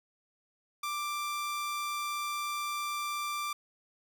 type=tone; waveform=sawtooth; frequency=1179 Hz; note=D6; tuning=6 cents sharp; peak=-29 dBFS; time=0.83-3.53 s; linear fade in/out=5 ms; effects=none